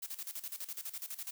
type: noise with tremolo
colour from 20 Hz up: blue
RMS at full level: -41 dBFS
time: 0.02-1.31 s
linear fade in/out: 10 ms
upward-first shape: square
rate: 12 Hz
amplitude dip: 80%
effects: none